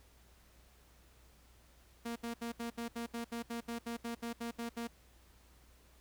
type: tone bursts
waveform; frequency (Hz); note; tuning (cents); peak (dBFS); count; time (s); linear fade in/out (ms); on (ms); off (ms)
sawtooth; 233.8; A#3; +5; -34; 16; 2.05-4.875; 10; 110; 71
effects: added 60 Hz sine -63 dBFS peak until 6 s + pink hiss -66 dBFS RMS until 6 s